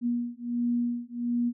sine beating tone pair, 239 / 240.4 Hz, A#3 / B3, +43 / -46 cents, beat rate 1.4 Hz, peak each -29 / -29 dBFS, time 0.01-1.53 s, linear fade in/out 50 ms, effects none

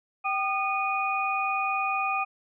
sine tone cluster, 775 / 1219 / 2470 Hz, G5 / D#6 / D#7, -20 / -36 / -13 cents, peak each -29 dBFS, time 0.24-2.25 s, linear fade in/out 20 ms, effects none

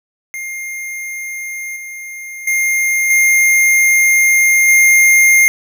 square tone with level steps, 2118 Hz, C7, 21 cents sharp, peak -23 / -27 / -13 / -9 / -7 dBFS, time 0.34-5.48 s, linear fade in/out 0 ms, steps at 1.76 / 2.47 / 3.1 / 4.68 s, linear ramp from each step 5 ms, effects none

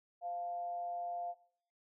sine tone with amplitude modulation, 698.5 Hz, F5, in tune, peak -35 dBFS, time 0.21-1.35 s, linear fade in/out 50 ms, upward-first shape sine, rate 180 Hz, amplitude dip 40%, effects noise-tail reverb RT60 0.6 s tail -19 dB re dry

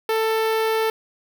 sawtooth tone with notch filter, 443.2 Hz, A4, 13 cents sharp, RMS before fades -21 dBFS, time 0.09-0.9 s, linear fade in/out 2 ms, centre 7300 Hz, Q 0.89, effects none

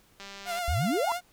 click train, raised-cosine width 0.2 ms, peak -26 dBFS, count 78, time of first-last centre 0.2-0.589 s, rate 198 Hz
sawtooth tone with vibrato, 698.5 Hz, F5, in tune, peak -26 dBFS, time 0.45-1.21 s, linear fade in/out 50 ms, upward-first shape sine, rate 8.5 Hz, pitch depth 49 cents each way
sine exponential sweep, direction up, 61.6 to 1046 Hz, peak -25 dBFS, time 0.68-1.12 s, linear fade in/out 0 ms
effects pink hiss -62 dBFS RMS until 1.32 s

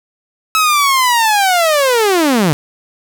sawtooth linear sweep, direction down, 1300 to 138.9 Hz, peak -6 dBFS, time 0.55-2.53 s, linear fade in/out 0 ms, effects none

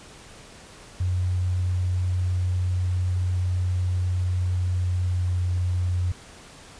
sine tone with pitch glide, 90.8 to 89.81 Hz, F#2 to F2, -32 to +49 cents, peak -21 dBFS, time 1-6.12 s, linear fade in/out 5 ms, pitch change -19 cents, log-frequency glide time 4.11-5.71 s, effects pink hiss -46 dBFS RMS until 6.79 s + resampled to 22050 Hz

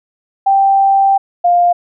sine tone pair in turn, 784 / 701.7 Hz, G5 / F5, 0 / +8 cents, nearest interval major second, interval 192 cents, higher first, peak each -7 dBFS, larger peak neither, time 0.46-1.18 / 1.44-1.73 s, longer first, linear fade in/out 10 ms, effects none

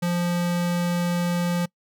square tone, 174.6 Hz, F3, in tune, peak -22 dBFS, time 0.02-1.66 s, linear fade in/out 10 ms, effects noise-tail reverb RT60 0.1 s tail -24 dB re dry

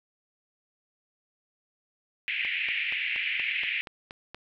white band-pass noise, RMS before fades -30 dBFS, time 2.28-3.81 s, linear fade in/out 0 ms, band 2000 to 2700 Hz, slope 48 dB/octave
click train, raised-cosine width 0.3 ms, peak -24 dBFS, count 9, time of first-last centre 2.45-4.346 s, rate 4.22 Hz
effects none

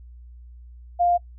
sine tone, 701 Hz, F5, 6 cents sharp, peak -16 dBFS, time 0.99-1.18 s, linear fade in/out 20 ms, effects noise-tail reverb RT60 0.1 s tail -24 dB re dry + added 60 Hz sine -41 dBFS peak until 1.38 s

